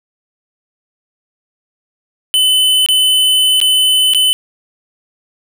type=tone with dropouts; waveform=square; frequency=3024 Hz; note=F#7; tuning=37 cents sharp; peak=-9 dBFS; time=2.34-4.33 s; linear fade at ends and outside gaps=0 ms; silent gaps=2.862-2.887 / 3.602-3.614 / 4.136-4.147 s; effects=none